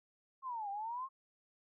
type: exponential two-way sweep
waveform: sine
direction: down then up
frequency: 1091 to 784 to 1091 Hz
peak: -38 dBFS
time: 0.42-1.09 s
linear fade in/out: 50 ms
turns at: 0.7 s
effects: none